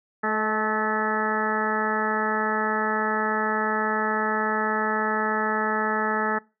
harmonic tone with a mistuned harmonic, 216.5 Hz, A3, 28 cents flat, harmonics 1 / 2 / 3 / 4 / 5 / 6 / 7 / 8 / 9, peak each -30 / -30 / -34 / -29 / -37 / -28 / -38 / -28 / -37 dBFS, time 0.23-6.39 s, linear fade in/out 10 ms, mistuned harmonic 3, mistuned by -27 cents, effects noise-tail reverb RT60 0.3 s tail -23 dB re dry

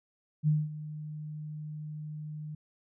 sine tone with ADSR envelope, 152.2 Hz, D#3, 38 cents flat, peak -21 dBFS, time 0.43-2.55 s, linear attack 46 ms, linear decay 210 ms, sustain -16 dB, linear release 5 ms, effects none

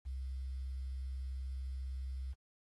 sine tone with quantisation, 65.41 Hz, C2, in tune, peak -38 dBFS, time 0.05-2.34 s, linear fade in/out 20 ms, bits 11, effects AAC 32 kbps

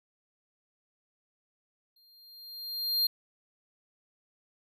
square tone with exponential growth, 4200 Hz, C8, 6 cents sharp, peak -23 dBFS, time 1.96-3.07 s, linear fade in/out 5 ms, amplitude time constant 240 ms, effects none

